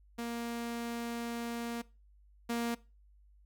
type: tone pair in turn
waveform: sawtooth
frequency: 234.7 / 234.7 Hz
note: A#3 / A#3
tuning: +12 / +12 cents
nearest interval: unison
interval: 0 cents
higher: neither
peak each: -32 / -28 dBFS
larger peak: second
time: 0.18-1.82 / 2.49-2.75 s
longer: first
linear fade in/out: 10 ms
effects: noise-tail reverb RT60 0.3 s tail -21 dB re dry + added 50 Hz sine -59 dBFS peak until 3.45 s